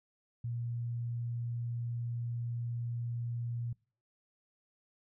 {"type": "tone", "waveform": "sine", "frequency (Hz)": 118.6, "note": "A#2", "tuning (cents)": 30, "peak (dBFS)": -34, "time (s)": [0.44, 3.73], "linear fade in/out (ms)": 5, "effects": ["noise-tail reverb RT60 0.4 s tail -25 dB re dry"]}